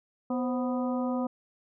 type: harmonic tone with a mistuned harmonic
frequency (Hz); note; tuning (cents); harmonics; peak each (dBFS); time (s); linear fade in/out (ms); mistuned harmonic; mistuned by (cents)
248.1; B3; +8; 1 / 2 / 3 / 4 / 5; -28 / -34 / -38 / -40 / -42; 0.3-1.27; 5; 2; +87
effects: none